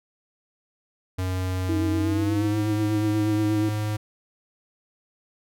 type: tone with pitch glide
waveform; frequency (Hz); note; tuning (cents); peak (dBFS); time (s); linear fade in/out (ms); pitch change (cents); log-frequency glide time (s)
square; 92.5 to 106.25; F#2 to G#2; 0 to +40; -25; 1.18-3.97; 10; +240; 1.96-2.6
type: tone with vibrato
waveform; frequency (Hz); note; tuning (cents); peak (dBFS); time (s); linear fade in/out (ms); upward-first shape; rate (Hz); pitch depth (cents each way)
sine; 319.1; D#4; +44; -23; 1.69-3.69; 2; sine; 8.3; 44
effects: none